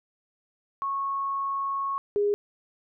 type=tone pair in turn; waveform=sine; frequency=1100 / 410.3 Hz; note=C#6 / G#4; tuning=-14 / -21 cents; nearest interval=octave + perfect fourth; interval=1707 cents; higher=first; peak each=-26 / -21 dBFS; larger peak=second; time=0.82-1.98 / 2.16-2.34 s; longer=first; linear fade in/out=0 ms; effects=none